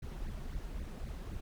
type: noise with flanger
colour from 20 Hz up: brown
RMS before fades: -41 dBFS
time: 0.02-1.41 s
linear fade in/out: 10 ms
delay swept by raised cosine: 0.45 to 5.55 ms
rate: 3.8 Hz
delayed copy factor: +1
effects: none